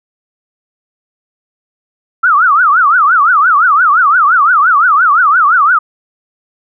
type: tone with vibrato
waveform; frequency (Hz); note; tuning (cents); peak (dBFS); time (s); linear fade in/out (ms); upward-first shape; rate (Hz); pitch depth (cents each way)
sine; 1300; E6; -24; -5; 2.23-5.79; 10; triangle; 5.8; 290
effects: none